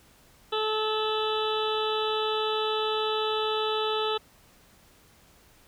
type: harmonic tone with a mistuned harmonic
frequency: 433.3 Hz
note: A4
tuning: 27 cents flat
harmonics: 1 / 2 / 3 / 4 / 6 / 7 / 8 / 9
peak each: -28 / -33 / -32 / -43 / -41 / -37 / -35 / -37 dBFS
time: 0.52-4.18 s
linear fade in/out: 10 ms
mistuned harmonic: 6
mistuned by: +36 cents
effects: pink hiss -58 dBFS RMS until 5.67 s